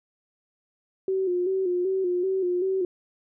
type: tone with vibrato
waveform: sine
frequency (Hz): 368.8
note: F#4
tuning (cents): -6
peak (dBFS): -22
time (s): 1.08-2.85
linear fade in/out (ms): 2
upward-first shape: square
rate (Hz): 2.6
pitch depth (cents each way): 57
effects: none